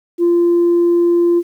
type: tone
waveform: sine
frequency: 345.1 Hz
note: F4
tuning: 21 cents flat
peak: -8 dBFS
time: 0.18-1.43 s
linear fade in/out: 50 ms
effects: tanh soft clip ceiling -7 dBFS + 8-bit